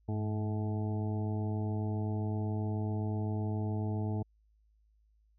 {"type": "harmonic tone with a mistuned harmonic", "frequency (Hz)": 107.5, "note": "A2", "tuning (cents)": -40, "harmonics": [1, 2, 3, 4, 6, 7, 8], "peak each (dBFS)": [-32, -38, -42, -44, -48, -49, -50], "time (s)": [0.08, 4.23], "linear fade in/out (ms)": 10, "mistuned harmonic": 1, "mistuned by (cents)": -66, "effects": ["added 53 Hz sine -65 dBFS peak until 5.38 s"]}